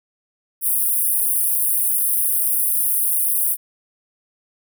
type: high-pass noise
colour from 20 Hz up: pink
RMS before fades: -19 dBFS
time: 0.61-3.57 s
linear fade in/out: 50 ms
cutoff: 9300 Hz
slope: 96 dB/octave
effects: none